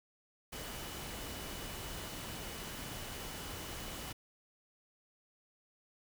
sine tone in noise, 2960 Hz, F#7, in tune, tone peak -54 dBFS, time 0.52-4.13 s, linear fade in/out 10 ms, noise pink, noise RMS -44 dBFS, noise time 0.52-4.13 s, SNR -13 dB, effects none

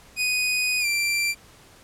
sawtooth tone with pitch glide, 2489 to 2356 Hz, D#7 to D7, 0 to +5 cents, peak -18 dBFS, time 0.16-1.35 s, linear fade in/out 50 ms, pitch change -95 cents, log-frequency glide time 0.8-0.86 s, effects pink hiss -51 dBFS RMS until 1.83 s + low-pass 12000 Hz 12 dB/octave

